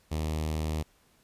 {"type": "tone with notch filter", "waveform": "sawtooth", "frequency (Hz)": 77.78, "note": "D#2", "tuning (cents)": 0, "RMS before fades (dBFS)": -31, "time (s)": [0.11, 0.83], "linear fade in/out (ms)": 10, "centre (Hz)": 1500, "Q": 1.6, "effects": ["pink hiss -65 dBFS RMS until 1.23 s", "resampled to 32000 Hz"]}